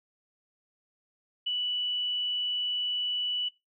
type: tone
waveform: sine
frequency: 2960 Hz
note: F#7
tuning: in tune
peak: -27 dBFS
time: 1.46-3.49 s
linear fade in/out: 10 ms
effects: noise-tail reverb RT60 0.2 s tail -19 dB re dry